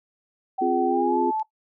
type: tone with pitch glide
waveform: sine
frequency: 763 to 871.4 Hz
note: G5 to A5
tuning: -47 to -17 cents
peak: -23 dBFS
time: 0.58-1.43 s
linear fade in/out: 10 ms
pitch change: +230 cents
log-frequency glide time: 0.86-1.2 s
type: chord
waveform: sine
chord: F minor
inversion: second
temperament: equal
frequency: 261.6 / 349.2 / 415.3 Hz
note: C4 / F4 / Ab4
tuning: 0 / 0 / 0 cents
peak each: -26 / -23 / -27 dBFS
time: 0.61-1.31 s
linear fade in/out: 10 ms
type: click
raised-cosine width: 0.2 ms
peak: -32 dBFS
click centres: 1.397 s
effects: noise-tail reverb RT60 0.1 s tail -17 dB re dry